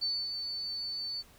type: tone with ADSR envelope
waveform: sine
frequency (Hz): 4503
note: C#8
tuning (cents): +26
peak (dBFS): -28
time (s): 0.01-1.23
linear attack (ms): 21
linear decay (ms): 250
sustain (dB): -6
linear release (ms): 32
effects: pink hiss -59 dBFS RMS until 1.38 s